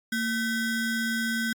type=ring-modulated tone; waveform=square; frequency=877 Hz; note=A5; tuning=6 cents flat; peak=-23 dBFS; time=0.12-1.53 s; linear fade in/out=5 ms; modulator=648 Hz; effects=MP3 96 kbps